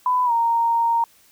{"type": "tone with pitch glide", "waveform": "sine", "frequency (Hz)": [1000, 927.7], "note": ["B5", "A#5"], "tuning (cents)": [21, -9], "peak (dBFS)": -16, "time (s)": [0.06, 1.04], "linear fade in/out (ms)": 2, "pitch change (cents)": -130, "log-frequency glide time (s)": [0.25, 0.32], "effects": ["white hiss -55 dBFS RMS until 1.31 s"]}